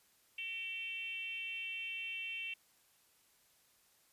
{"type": "tone with frequency modulation", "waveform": "sine", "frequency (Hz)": 2702, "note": "E7", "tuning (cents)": 42, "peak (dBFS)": -39, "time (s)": [0.38, 2.54], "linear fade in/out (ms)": 5, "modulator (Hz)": 421, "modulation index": 0.75, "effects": ["white hiss -70 dBFS RMS until 4.12 s", "resampled to 32000 Hz"]}